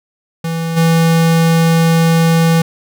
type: tone with level steps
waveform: square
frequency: 164.81 Hz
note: E3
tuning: in tune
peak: -17 / -9 dBFS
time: 0.44-2.62 s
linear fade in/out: 5 ms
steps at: 0.76 s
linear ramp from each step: 20 ms
effects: none